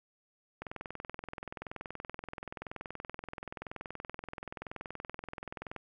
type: click train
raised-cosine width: 0.5 ms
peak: -25 dBFS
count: 109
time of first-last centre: 0.62-5.763 s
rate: 21 Hz
effects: none